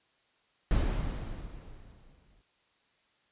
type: noise with exponential decay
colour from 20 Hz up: brown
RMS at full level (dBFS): -25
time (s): 0.71-2.42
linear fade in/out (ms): 2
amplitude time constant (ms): 370
effects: white hiss -70 dBFS RMS until 3.31 s + resampled to 8000 Hz